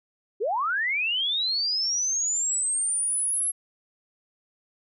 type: linear sweep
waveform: sine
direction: up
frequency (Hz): 361.5 to 11175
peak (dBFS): -23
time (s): 0.4-3.52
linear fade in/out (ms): 20
effects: none